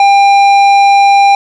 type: tone with tanh clipping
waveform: sine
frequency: 798 Hz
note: G5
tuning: 31 cents sharp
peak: -5 dBFS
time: 0-1.35 s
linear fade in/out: 2 ms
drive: 12 dB
effects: none